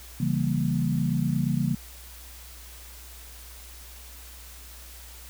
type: chord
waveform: sine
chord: C# diminished seventh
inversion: none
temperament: equal with one note detuned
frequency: 138.59 / 166.92 / 196 / 233.1 Hz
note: C#3 / E3 / G3 / Bb3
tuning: 0 / +22 / 0 / 0 cents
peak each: -27 / -27 / -30 / -29 dBFS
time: 0.2-1.75 s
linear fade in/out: 5 ms
effects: added 60 Hz sine -45 dBFS peak until 5.29 s + white hiss -47 dBFS RMS until 5.29 s